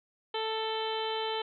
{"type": "harmonic tone", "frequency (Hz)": 441.5, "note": "A4", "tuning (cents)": 6, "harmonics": [1, 2, 3, 4, 5, 6, 7, 8, 9], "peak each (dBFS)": [-34, -35, -43, -45, -46, -48, -38, -45, -44], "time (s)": [0.34, 1.42], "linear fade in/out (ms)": 5, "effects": []}